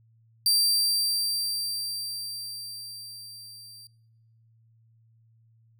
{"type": "tone with level ramp", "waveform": "sawtooth", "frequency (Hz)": 4699, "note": "D8", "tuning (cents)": 0, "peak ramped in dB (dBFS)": [-16, -43], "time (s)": [0.46, 3.87], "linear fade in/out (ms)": 2, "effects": ["noise-tail reverb RT60 0.9 s tail -25 dB re dry", "added 113 Hz sine -58 dBFS peak until 5.79 s"]}